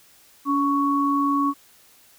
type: tone pair together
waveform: sine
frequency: 283.3 / 1113.7 Hz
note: C#4 / C#6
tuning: +38 / +8 cents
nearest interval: 2 octaves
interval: 2370 cents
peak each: -21 dBFS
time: 0.45-1.54 s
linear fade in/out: 50 ms
effects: white hiss -54 dBFS RMS until 2.18 s